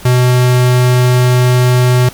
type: tone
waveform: square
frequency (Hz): 125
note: B2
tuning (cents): +21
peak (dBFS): -7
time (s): 0.05-2.09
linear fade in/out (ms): 5
effects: pink hiss -33 dBFS RMS until 2.13 s + MP3 96 kbps